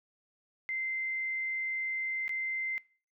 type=tone with dropouts; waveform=sine; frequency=2079 Hz; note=C7; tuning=12 cents flat; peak=-32 dBFS; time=0.69-2.78 s; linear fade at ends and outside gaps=0 ms; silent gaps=2.28-2.293 s; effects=noise-tail reverb RT60 0.4 s tail -22 dB re dry